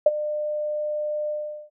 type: tone with ADSR envelope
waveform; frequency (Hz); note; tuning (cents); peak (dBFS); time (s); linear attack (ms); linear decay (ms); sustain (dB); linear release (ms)
sine; 601; D5; +40; -9; 0.06-1.7; 5; 31; -15; 410
effects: none